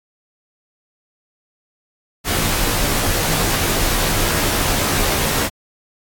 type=noise with comb filter; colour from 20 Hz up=pink; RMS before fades=-18 dBFS; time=2.24-5.5 s; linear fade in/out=50 ms; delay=16 ms; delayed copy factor=-0.8; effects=AAC 64 kbps